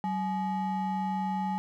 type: ring-modulated tone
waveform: triangle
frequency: 519 Hz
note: C5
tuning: 14 cents flat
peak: -23 dBFS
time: 0.04-1.58 s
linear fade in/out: 0 ms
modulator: 329 Hz
effects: none